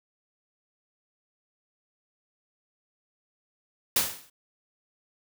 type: noise with exponential decay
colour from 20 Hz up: white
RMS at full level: -20 dBFS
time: 3.96-4.3 s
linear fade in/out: 5 ms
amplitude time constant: 72 ms
effects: none